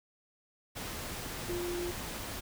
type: tone in noise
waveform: sine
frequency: 350.3 Hz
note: F4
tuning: 5 cents sharp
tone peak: -34 dBFS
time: 1.48-1.92 s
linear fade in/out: 20 ms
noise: pink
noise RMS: -40 dBFS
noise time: 0.75-2.41 s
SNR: +3 dB
effects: none